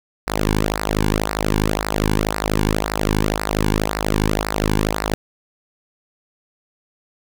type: tone with flanger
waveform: sawtooth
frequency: 52.3 Hz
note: G#1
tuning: 13 cents sharp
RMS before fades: -20 dBFS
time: 0.27-5.14 s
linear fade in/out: 0 ms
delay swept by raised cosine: 0.3 to 1.6 ms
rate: 1.9 Hz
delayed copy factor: -0.85
effects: none